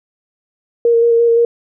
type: tone with vibrato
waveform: sine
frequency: 466.2 Hz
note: A#4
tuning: in tune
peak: -8 dBFS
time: 0.85-1.45 s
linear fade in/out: 2 ms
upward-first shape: square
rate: 5.8 Hz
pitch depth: 13 cents each way
effects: none

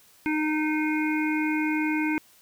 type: harmonic tone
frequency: 307.5 Hz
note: D#4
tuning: 20 cents flat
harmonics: 1 / 3 / 5 / 7 / 8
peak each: -24 / -34 / -35 / -32 / -35 dBFS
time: 0.26-2.18 s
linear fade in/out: 0 ms
effects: white hiss -57 dBFS RMS until 2.41 s

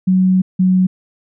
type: tone pair in turn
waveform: sine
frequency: 186.1 / 185.21 Hz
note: F#3 / F#3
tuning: +10 / +2 cents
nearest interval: unison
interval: 8 cents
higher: first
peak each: -9 dBFS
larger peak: neither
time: 0.07-0.42 / 0.59-0.87 s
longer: first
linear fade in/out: 10 ms
effects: none

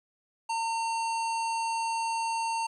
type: harmonic tone with a mistuned harmonic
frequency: 910 Hz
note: A#5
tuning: 42 cents flat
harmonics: 1 / 3 / 5 / 7 / 9 / 10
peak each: -28 / -38 / -42 / -45 / -47 / -48 dBFS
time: 0.49-2.67 s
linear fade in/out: 10 ms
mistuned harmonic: 10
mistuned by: +42 cents
effects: 11-bit

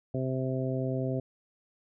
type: harmonic tone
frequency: 130.6 Hz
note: C3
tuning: 3 cents flat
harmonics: 1 / 2 / 3 / 4 / 5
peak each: -31 / -34 / -36 / -37 / -38 dBFS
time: 0.14-1.2 s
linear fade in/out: 5 ms
effects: none

